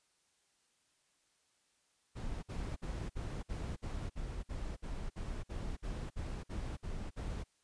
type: noise bursts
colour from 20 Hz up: brown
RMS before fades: -40 dBFS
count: 16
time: 2.15-7.44 s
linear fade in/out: 20 ms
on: 280 ms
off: 54 ms
effects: white hiss -75 dBFS RMS until 7.63 s + resampled to 22050 Hz